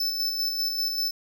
square tone with tremolo, 5274 Hz, E8, in tune, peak -24 dBFS, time 0-1.11 s, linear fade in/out 5 ms, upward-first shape square, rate 5.1 Hz, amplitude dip 35%, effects none

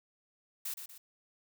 blue noise with echo, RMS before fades -38 dBFS, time 0.65-0.74 s, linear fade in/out 5 ms, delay 120 ms, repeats 2, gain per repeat -7 dB, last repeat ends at 0.98 s, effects none

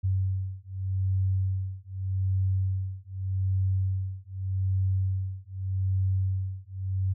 sine beating tone pair, 94.6 / 95.43 Hz, F#2 / G2, +39 / -46 cents, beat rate 0.83 Hz, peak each -28 dBFS, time 0.03-7.14 s, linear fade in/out 20 ms, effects none

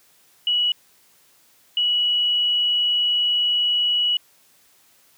sine tone bursts at uneven times, 2930 Hz, F#7, 18 cents flat, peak -17 dBFS, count 2, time 0.47-0.72 / 1.77-4.17 s, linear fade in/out 2 ms, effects white hiss -57 dBFS RMS until 5.17 s + high-pass 80 Hz 12 dB/octave

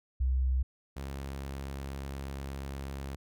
sine / sawtooth tone pair in turn, 64.5 / 68.39 Hz, C2 / C#2, -24 / -23 cents, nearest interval minor second, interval 101 cents, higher second, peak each -25 / -33 dBFS, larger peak first, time 0.2-0.63 / 0.96-3.16 s, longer second, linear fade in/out 10 ms, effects none

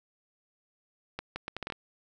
accelerating click train, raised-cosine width 0.3 ms, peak -19 dBFS, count 8, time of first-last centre 1.19-1.723 s, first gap 170 ms, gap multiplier 0.71, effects none

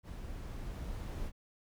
brown noise with level ramp, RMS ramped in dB -44 to -39 dBFS, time 0.03-1.32 s, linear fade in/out 50 ms, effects none

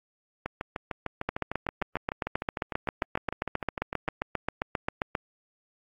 two click trains, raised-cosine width 0.5 ms, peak -12 / -16 dBFS, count 30 / 25, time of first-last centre 1.29-5.152 / 0.46-4.08 s, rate 7.51 / 6.63 Hz, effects AAC 64 kbps

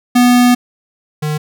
square tone pair in turn, 245.6 / 151.64 Hz, B3 / D#3, -9 / -44 cents, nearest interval minor sixth, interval 835 cents, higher first, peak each -7 / -16 dBFS, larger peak first, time 0.15-0.55 / 1.22-1.38 s, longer first, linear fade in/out 10 ms, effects none

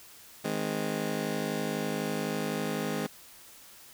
20% pulse chord, Ab major, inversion second, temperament just, 155.74 / 207.7 / 259.6 Hz, Eb3 / Ab3 / C4, +2 / 0 / -13 cents, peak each -31 / -28 / -30 dBFS, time 0.44-3.07 s, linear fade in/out 10 ms, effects white hiss -52 dBFS RMS until 3.93 s

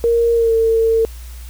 sine tone with pitch glide, 466.2 to 451.6 Hz, A#4 to A4, 0 to +45 cents, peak -11 dBFS, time 0.04-1.05 s, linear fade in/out 0 ms, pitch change -55 cents, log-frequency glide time 0.34-0.54 s, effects added 60 Hz sine -30 dBFS peak until 1.49 s + white hiss -43 dBFS RMS until 1.49 s

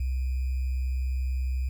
sine tone with sample-and-hold, 64.4 Hz, C2, 27 cents flat, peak -25 dBFS, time 0-1.69 s, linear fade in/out 5 ms, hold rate 2450 Hz, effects none

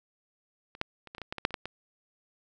clicks, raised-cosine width 0.3 ms, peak -30 / -13 / -30 / -25 / -25 / -22 / -18 / -21 / -6 / -28 / -15 / -20 dBFS, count 12, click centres 0.751 / 0.814 / 1.073 / 1.149 / 1.182 / 1.217 / 1.325 / 1.383 / 1.451 / 1.507 / 1.542 / 1.656 s, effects none

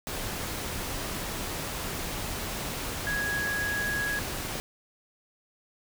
sine tone in noise, 1661.2 Hz, G#6, in tune, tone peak -28 dBFS, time 3.07-4.19 s, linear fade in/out 0 ms, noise pink, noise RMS -34 dBFS, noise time 0.07-4.6 s, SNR +3 dB, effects none

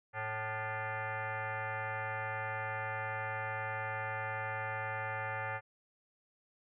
sine tone with frequency modulation, 436.8 Hz, A4, 13 cents flat, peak -35 dBFS, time 0.13-5.61 s, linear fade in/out 50 ms, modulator 328 Hz, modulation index 5.2, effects none

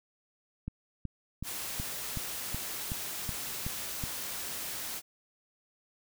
click train, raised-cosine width 5 ms, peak -23 dBFS, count 10, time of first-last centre 0.68-4.038 s, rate 2.68 Hz
white noise, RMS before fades -38 dBFS, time 1.43-5.02 s, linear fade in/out 50 ms
effects none

